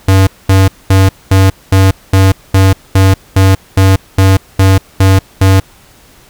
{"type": "tone bursts", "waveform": "square", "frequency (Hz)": 95.8, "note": "G2", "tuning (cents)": -39, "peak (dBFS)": -4, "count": 14, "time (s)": [0.08, 5.6], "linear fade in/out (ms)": 5, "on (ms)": 190, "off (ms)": 220, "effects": ["pink hiss -42 dBFS RMS until 6.29 s"]}